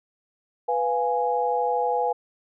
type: chord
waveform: sine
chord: F diminished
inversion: second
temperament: equal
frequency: 493.9 / 698.5 / 830.6 Hz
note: Cb5 / F5 / Ab5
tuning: 0 / 0 / 0 cents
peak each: -25 / -28 / -24 dBFS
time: 0.68-2.13 s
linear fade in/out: 10 ms
effects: none